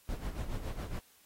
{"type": "noise with tremolo", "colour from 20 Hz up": "brown", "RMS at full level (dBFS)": -35, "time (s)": [0.09, 0.99], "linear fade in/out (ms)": 0, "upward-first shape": "sine", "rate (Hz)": 7.2, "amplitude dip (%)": 65, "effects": ["white hiss -64 dBFS RMS until 1.25 s", "AAC 48 kbps"]}